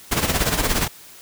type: noise with tremolo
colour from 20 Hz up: pink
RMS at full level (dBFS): -18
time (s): 0.11-0.88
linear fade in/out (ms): 10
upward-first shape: sine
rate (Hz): 17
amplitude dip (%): 65
effects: white hiss -44 dBFS RMS until 1.21 s